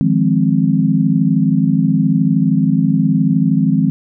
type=chord; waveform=sine; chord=F minor seventh; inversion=third; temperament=equal; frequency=155.56 / 174.61 / 207.7 / 261.6 Hz; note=Eb3 / F3 / Ab3 / C4; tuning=0 / 0 / 0 / 0 cents; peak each=-16 dBFS; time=0.01-3.9 s; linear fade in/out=0 ms; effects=none